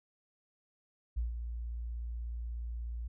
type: tone with ADSR envelope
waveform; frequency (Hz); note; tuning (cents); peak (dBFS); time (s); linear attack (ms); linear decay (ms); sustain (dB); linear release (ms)
sine; 58.27; A#1; 0; -29; 1.16-3.08; 17; 140; -7; 9
effects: none